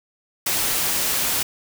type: noise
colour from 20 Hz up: white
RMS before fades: -22 dBFS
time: 0.46-1.43 s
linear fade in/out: 5 ms
effects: none